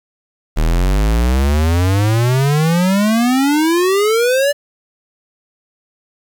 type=exponential sweep; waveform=square; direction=up; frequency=37.63 to 587 Hz; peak=-12 dBFS; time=0.56-4.53 s; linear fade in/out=20 ms; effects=7-bit